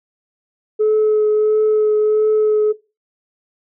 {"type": "tone with vibrato", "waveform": "sine", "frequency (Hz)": 428.3, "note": "A4", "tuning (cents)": -47, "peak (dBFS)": -10, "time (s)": [0.79, 2.73], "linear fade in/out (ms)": 20, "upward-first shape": "triangle", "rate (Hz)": 1.5, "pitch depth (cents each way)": 14, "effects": ["noise-tail reverb RT60 0.3 s tail -21 dB re dry", "tanh soft clip ceiling -9 dBFS"]}